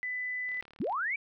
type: tone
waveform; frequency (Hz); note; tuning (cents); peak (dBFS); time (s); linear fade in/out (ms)
sine; 1998; B6; +20; -32; 0.03-0.61; 0
type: click train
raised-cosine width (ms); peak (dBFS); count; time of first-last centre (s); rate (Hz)
0.3; -38; 17; 0.49-0.925; 36.8
type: linear sweep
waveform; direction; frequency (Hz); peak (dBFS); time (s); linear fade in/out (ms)
sine; up; 142.3 to 2367; -29; 0.8-1.16; 5
effects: none